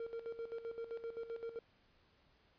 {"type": "tone with tremolo", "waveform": "triangle", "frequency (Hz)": 460.7, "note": "A#4", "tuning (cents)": -20, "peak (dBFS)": -38, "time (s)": [0, 1.59], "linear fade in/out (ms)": 2, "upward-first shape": "square", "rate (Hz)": 7.7, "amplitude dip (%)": 70, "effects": ["pink hiss -71 dBFS RMS until 2.58 s", "resampled to 11025 Hz"]}